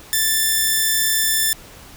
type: tone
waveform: 5% pulse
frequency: 1767 Hz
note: A6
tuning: 7 cents sharp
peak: -5 dBFS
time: 0.13-1.53 s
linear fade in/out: 0 ms
effects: pink hiss -42 dBFS RMS until 1.96 s